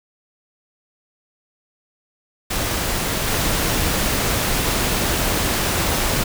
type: noise with level steps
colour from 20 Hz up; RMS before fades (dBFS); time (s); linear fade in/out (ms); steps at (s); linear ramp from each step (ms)
pink; -22 / -20; 2.5-6.24; 10; 3.27; 10
effects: none